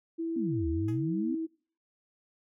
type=tone with pitch glide; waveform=sine; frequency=329.6 to 323.6 Hz; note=E4 to E4; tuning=0 to -32 cents; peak=-30 dBFS; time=0.18-1.47 s; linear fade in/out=20 ms; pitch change=-32 cents; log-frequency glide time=0.68-0.87 s
type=exponential two-way sweep; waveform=sine; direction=down then up; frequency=274.3 to 73.42 to 274.3 Hz; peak=-30 dBFS; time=0.36-1.35 s; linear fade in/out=5 ms; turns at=0.68 s
type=tone with exponential decay; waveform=10% pulse; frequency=419.7 Hz; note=G#4; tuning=18 cents sharp; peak=-38 dBFS; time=0.88-1.04 s; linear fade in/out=5 ms; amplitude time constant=34 ms
effects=noise-tail reverb RT60 0.5 s tail -26 dB re dry